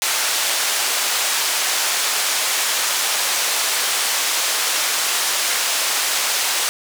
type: band-pass noise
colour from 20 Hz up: white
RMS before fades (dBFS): -20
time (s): 0.02-6.69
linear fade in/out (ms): 0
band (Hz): 600 to 8400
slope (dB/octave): 12
effects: none

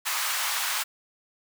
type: high-pass noise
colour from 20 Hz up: pink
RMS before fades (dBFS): -28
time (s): 0.05-0.84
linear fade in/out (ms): 20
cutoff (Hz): 940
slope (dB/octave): 24
effects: none

